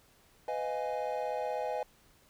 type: chord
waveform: triangle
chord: F half-diminished seventh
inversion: second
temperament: equal with one note detuned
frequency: 502.5 / 622.3 / 698.5 / 830.6 Hz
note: Cb5 / Eb5 / F5 / Ab5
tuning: +30 / 0 / 0 / 0 cents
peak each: -35 / -35 / -39 / -35 dBFS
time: 0.48-1.83 s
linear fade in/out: 2 ms
effects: pink hiss -64 dBFS RMS until 2.29 s